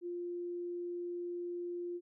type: tone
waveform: sine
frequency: 350 Hz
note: F4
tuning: 4 cents sharp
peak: -37 dBFS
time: 0.01-2.01 s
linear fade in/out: 50 ms
effects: none